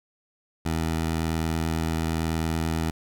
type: tone with vibrato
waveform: 15% pulse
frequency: 81 Hz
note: E2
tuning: 30 cents flat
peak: -18 dBFS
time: 0.65-2.91 s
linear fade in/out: 10 ms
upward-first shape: sine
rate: 9 Hz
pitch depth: 14 cents each way
effects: none